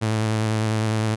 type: tone with vibrato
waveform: sawtooth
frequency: 109.4 Hz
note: A2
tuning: 9 cents flat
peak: -16 dBFS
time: 0.01-1.16 s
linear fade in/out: 20 ms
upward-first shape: triangle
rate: 9.9 Hz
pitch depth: 35 cents each way
effects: resampled to 24000 Hz